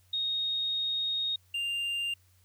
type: tone pair in turn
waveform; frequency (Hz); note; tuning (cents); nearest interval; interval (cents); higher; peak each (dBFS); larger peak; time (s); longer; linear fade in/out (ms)
sine / triangle; 3729 / 2794; A#7 / F7; 0 / 0; perfect fourth; 500; first; -28; neither; 0.13-1.36 / 1.54-2.14; first; 5
effects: added 91 Hz sine -62 dBFS peak until 2.44 s + white hiss -68 dBFS RMS until 2.44 s